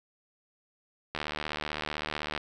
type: click train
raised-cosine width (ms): 0.3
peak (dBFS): -16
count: 94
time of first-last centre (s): 1.15-2.377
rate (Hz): 75.8
effects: none